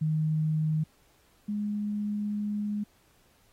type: tone pair in turn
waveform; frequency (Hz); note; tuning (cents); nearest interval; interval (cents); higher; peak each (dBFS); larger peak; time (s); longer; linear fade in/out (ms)
sine; 155.7 / 207.8; D#3 / G#3; +2 / +1; perfect fourth; 499; second; -24 / -28; first; 0.01-0.84 / 1.48-2.84; second; 10
effects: pink hiss -65 dBFS RMS until 3.52 s + AAC 48 kbps